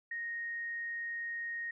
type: tone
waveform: sine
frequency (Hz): 1864.7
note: A#6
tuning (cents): 0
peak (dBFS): -36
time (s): 0.11-1.71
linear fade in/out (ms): 5
effects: none